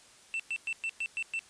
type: tone bursts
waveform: triangle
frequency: 2677 Hz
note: E7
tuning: 26 cents sharp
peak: -29 dBFS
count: 7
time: 0.34-1.392 s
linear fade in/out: 0 ms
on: 56 ms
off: 110 ms
effects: white hiss -57 dBFS RMS until 1.49 s + resampled to 22050 Hz